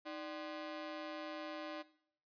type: ring-modulated tone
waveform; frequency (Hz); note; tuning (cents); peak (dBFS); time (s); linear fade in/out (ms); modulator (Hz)
sawtooth; 452.3; A4; +48; -36; 0.05-1.83; 20; 139
effects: noise-tail reverb RT60 0.6 s tail -17 dB re dry + resampled to 11025 Hz